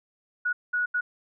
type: tone bursts at uneven times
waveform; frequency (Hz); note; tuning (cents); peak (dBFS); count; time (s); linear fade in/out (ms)
sine; 1461; F#6; -22; -23; 3; 0.45-0.53 / 0.73-0.86 / 0.94-1.01; 10
effects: none